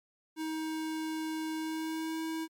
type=tone with pitch glide; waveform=square; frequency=316.2 to 321.9 Hz; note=D#4 to E4; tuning=+28 to -41 cents; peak=-34 dBFS; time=0.36-2.48 s; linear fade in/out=50 ms; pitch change=+31 cents; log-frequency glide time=1.56-2.23 s; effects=MP3 96 kbps